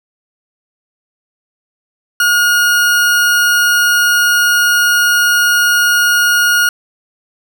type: tone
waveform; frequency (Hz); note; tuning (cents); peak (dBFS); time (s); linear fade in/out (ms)
40% pulse; 1435; F6; +47; -8; 2.2-6.69; 2
effects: none